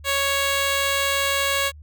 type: tone with notch filter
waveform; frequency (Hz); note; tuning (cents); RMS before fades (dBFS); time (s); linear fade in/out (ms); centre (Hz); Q
5% pulse; 554.4; C#5; 0; -22; 0.04-1.72; 50; 5400; 1.5
effects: added 75 Hz sine -40 dBFS peak until 1.82 s